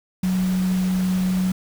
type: tone in noise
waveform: sine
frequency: 185 Hz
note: F#3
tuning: in tune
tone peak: -18 dBFS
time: 0.23-1.52 s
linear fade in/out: 5 ms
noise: pink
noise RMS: -35 dBFS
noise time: 0.23-1.52 s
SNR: +14 dB
effects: none